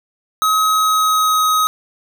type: tone with pitch glide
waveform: square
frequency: 1273 to 1263.5 Hz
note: D#6 to D#6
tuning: +39 to +26 cents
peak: -13 dBFS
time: 0.42-1.67 s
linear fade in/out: 0 ms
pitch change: -13 cents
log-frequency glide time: 0.66-1.45 s
effects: none